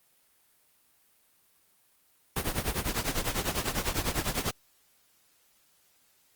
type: noise with tremolo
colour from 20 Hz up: pink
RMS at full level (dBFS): -27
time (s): 2.36-4.51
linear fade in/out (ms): 5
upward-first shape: triangle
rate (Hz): 10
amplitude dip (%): 90
effects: white hiss -66 dBFS RMS until 6.35 s + Opus 32 kbps